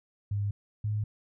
sine tone pair in turn, 101.8 / 105.78 Hz, G#2 / G#2, -34 / +32 cents, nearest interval minor second, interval 66 cents, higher second, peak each -27 dBFS, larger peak neither, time 0.31-0.51 / 0.84-1.04 s, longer neither, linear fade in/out 5 ms, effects none

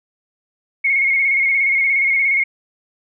sine tone with vibrato, 2177 Hz, C#7, 32 cents flat, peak -13 dBFS, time 0.84-2.44 s, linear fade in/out 10 ms, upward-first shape square, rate 17 Hz, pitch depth 33 cents each way, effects none

